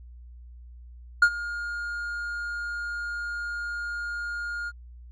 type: tone with ADSR envelope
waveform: triangle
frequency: 1419 Hz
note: F6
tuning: 27 cents sharp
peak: -10 dBFS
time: 1.22-4.72 s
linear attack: 5 ms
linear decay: 67 ms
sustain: -18 dB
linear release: 41 ms
effects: added 60 Hz sine -43 dBFS peak until 5.11 s + resampled to 22050 Hz